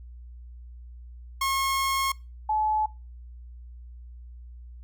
sawtooth / sine tone pair in turn, 1083 / 859.6 Hz, C#6 / A5, -41 / -41 cents, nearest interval major third, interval 400 cents, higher first, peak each -20 / -22 dBFS, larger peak first, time 1.41-2.12 / 2.49-2.86 s, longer first, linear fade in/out 5 ms, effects noise-tail reverb RT60 0.3 s tail -24 dB re dry + added 60 Hz sine -41 dBFS peak until 4.83 s

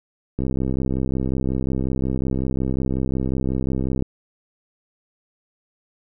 click train, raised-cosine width 3 ms, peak -11 dBFS, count 239, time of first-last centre 0.39-4.024 s, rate 65.5 Hz, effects none

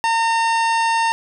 harmonic tone with a mistuned harmonic, 912 Hz, A#5, 38 cents flat, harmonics 1 / 2 / 3 / 4 / 5 / 6 / 7 / 9 / 10, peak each -16 / -24 / -26 / -34 / -34 / -33 / -38 / -39 / -39 dBFS, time 0.04-1.12 s, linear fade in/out 0 ms, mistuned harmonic 6, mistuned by -61 cents, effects none

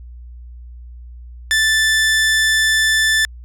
sawtooth tone, 1760 Hz, A6, in tune, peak -9 dBFS, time 1.51-3.25 s, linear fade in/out 0 ms, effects added 60 Hz sine -33 dBFS peak until 3.44 s + low-pass 11000 Hz 12 dB/octave

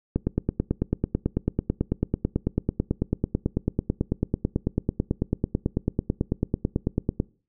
click train, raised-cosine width 3 ms, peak -9 dBFS, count 65, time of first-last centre 0.16-7.201 s, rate 9.09 Hz, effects noise-tail reverb RT60 0.4 s tail -24 dB re dry

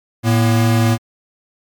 square tone pair together, 112.13 / 237.6 Hz, A2 / A#3, +33 / +33 cents, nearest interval octave + minor second, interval 1300 cents, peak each -13 / -18 dBFS, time 0.23-0.98 s, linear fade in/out 50 ms, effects MP3 96 kbps

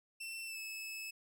sawtooth tone with pitch glide, 2687 to 2603 Hz, E7 to E7, +33 to -22 cents, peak -39 dBFS, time 0.2-1.11 s, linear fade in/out 10 ms, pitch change -55 cents, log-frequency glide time 0.46-0.59 s, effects none

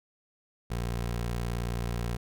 20% pulse tone, 58.8 Hz, A#1, 16 cents sharp, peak -25 dBFS, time 0.7-2.17 s, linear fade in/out 10 ms, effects none

